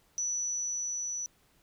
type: tone with level ramp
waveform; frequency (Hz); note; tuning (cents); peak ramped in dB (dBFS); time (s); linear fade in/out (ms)
sine; 5930; F#8; +3; -29 to -33; 0.18-1.26; 0
effects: pink hiss -67 dBFS RMS until 1.62 s